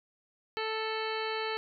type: harmonic tone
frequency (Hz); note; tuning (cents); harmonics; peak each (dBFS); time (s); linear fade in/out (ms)
440; A4; 0; 1 / 2 / 3 / 4 / 5 / 6 / 7 / 9 / 10; -35 / -38 / -40 / -41 / -42 / -43 / -43 / -45 / -45; 0.57-1.57; 0
effects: none